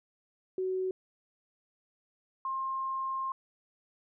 sine tone pair in turn, 373.9 / 1062.4 Hz, F#4 / C6, +18 / +26 cents, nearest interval octave + tritone, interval 1808 cents, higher second, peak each -29 / -31 dBFS, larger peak first, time 0.58-0.91 / 2.45-3.32 s, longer second, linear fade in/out 2 ms, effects none

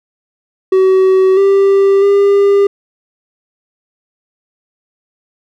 triangle tone with pitch steps, 378.2 / 393.3 / 400.4 Hz, F#4 / G4 / G4, +38 / +6 / +37 cents, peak -4 dBFS, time 0.72-2.67 s, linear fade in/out 5 ms, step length 650 ms, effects none

